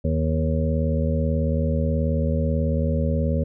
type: harmonic tone with a mistuned harmonic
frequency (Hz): 78.4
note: D#2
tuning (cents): +14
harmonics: 1 / 2 / 3 / 5 / 6 / 7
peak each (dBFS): -22 / -25 / -27 / -37 / -32 / -29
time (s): 0.04-3.44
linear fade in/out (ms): 10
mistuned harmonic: 3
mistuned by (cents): +29
effects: none